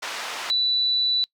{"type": "band-pass noise", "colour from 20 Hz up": "pink", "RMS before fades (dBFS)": -32, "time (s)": [0.02, 0.51], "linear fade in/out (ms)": 10, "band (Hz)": [880, 5300], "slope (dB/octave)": 12}
{"type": "tone", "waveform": "sine", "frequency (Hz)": 3965, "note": "B7", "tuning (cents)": 6, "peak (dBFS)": -19, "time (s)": [0.5, 1.24], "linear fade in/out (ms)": 0}
{"effects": ["noise-tail reverb RT60 0.1 s tail -25 dB re dry"]}